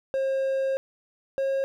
triangle tone pair in turn, 536 / 541 Hz, C5 / C#5, +42 / -42 cents, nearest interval unison, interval 16 cents, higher second, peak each -21 dBFS, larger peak neither, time 0.14-0.77 / 1.38-1.64 s, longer first, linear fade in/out 0 ms, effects none

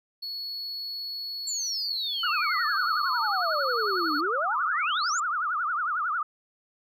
triangle tone, 4383 Hz, C#8, 20 cents flat, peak -31 dBFS, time 0.22-4.21 s, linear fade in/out 10 ms
sine exponential two-way sweep, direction down then up, 7480 to 287.1 to 7480 Hz, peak -29 dBFS, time 1.47-5.2 s, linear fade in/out 5 ms, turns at 4.17 s
sine tone with vibrato, 1314 Hz, E6, 6 cents flat, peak -25 dBFS, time 2.23-6.23 s, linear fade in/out 5 ms, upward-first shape triangle, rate 11 Hz, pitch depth 230 cents each way
effects none

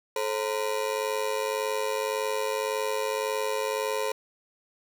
30% pulse ring-modulated tone, 484 Hz, B4, 35 cents flat, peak -21 dBFS, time 0.16-4.12 s, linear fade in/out 2 ms, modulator 50.9 Hz, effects none

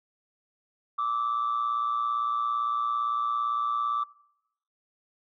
sine tone pair together, 1166.3 / 1284 Hz, D6 / E6, -12 / -46 cents, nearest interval major second, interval 166 cents, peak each -25 / -32 dBFS, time 0.98-4.04 s, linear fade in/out 10 ms, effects noise-tail reverb RT60 0.8 s tail -21 dB re dry + tanh soft clip ceiling -21 dBFS

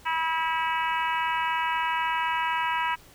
harmonic tone, 323.9 Hz, E4, 30 cents flat, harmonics 3 / 4 / 5 / 6 / 7 / 8 / 9, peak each -26 / -34 / -33 / -35 / -36 / -36 / -38 dBFS, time 0.05-2.96 s, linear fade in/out 20 ms, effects pink hiss -53 dBFS RMS until 3.14 s

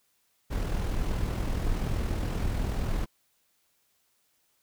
brown noise with amplitude modulation, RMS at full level -27 dBFS, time 0.5-3.06 s, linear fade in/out 20 ms, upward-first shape sine, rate 41.1 Hz, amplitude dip 40%, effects white hiss -71 dBFS RMS until 4.62 s

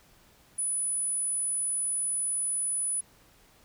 sine tone, 9940 Hz, D#9, 3 cents flat, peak -27 dBFS, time 0.58-3.01 s, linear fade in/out 10 ms, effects pink hiss -60 dBFS RMS until 3.64 s

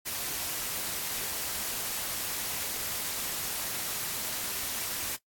white noise with amplitude modulation, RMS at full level -32 dBFS, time 0.05-5.17 s, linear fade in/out 20 ms, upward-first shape sine, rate 245 Hz, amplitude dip 35%, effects noise-tail reverb RT60 0.1 s tail -18 dB re dry + AAC 64 kbps

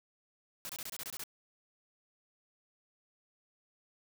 white noise bursts, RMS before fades -42 dBFS, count 9, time 0.65-1.237 s, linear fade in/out 0 ms, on 43 ms, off 25 ms, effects none

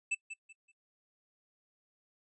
square tone with echo, 2637 Hz, E7, in tune, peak -30 dBFS, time 0.11-0.15 s, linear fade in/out 10 ms, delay 190 ms, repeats 3, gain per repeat -11 dB, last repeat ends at 0.72 s, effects noise-tail reverb RT60 0.1 s tail -23 dB re dry + resampled to 22050 Hz

